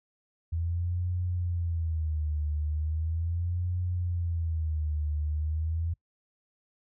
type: tone with vibrato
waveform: sine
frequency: 82 Hz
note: E2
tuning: 9 cents flat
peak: -27 dBFS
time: 0.52-5.94 s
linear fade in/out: 10 ms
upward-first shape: sine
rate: 0.38 Hz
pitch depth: 150 cents each way
effects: noise-tail reverb RT60 0.1 s tail -25 dB re dry